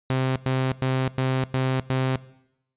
sawtooth tone bursts, 130.81 Hz, C3, in tune, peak -17 dBFS, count 6, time 0.1-2.16 s, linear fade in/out 0 ms, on 260 ms, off 100 ms, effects noise-tail reverb RT60 0.8 s tail -19 dB re dry + resampled to 8000 Hz

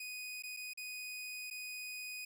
sawtooth tone with dropouts, 2489 Hz, D#7, in tune, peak -39 dBFS, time 0-2.25 s, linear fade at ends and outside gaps 5 ms, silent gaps 0.424-0.435 / 0.566-0.57 / 0.735-0.774 / 1.502-1.509 s, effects none

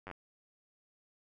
slowing click train, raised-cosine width 0.5 ms, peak -29 dBFS, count 5, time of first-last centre 0.07-0.113 s, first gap 10 ms, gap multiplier 1.05, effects none

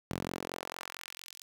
sawtooth tone with high-pass filter sweep, 44.38 Hz, F1, 29 cents sharp, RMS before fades -42 dBFS, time 0.1-1.43 s, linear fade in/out 10 ms, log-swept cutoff 130 to 5700 Hz, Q 1, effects 10-bit

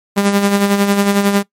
sawtooth tone with tremolo, 200.7 Hz, G3, 41 cents sharp, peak -5 dBFS, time 0.16-1.43 s, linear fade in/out 20 ms, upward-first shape sine, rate 11 Hz, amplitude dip 55%, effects noise-tail reverb RT60 0.1 s tail -19 dB re dry + MP3 64 kbps

